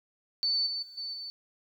sine tone with level steps, 4509 Hz, C#8, 29 cents sharp, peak -25 / -31 / -46 / -34 / -37 dBFS, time 0.43-1.3 s, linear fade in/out 0 ms, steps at 0.66 / 0.82 / 0.97 / 1.13 s, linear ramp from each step 10 ms, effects 11-bit

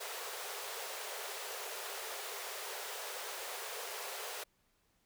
pink high-pass noise, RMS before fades -43 dBFS, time 0-4.44 s, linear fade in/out 10 ms, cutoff 390 Hz, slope 96 dB/octave, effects pink hiss -75 dBFS RMS until 5.05 s

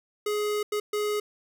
square tone bursts at uneven times, 418.7 Hz, G#4, 14 cents sharp, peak -26 dBFS, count 3, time 0.26-0.63 / 0.72-0.8 / 0.93-1.2 s, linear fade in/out 5 ms, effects none

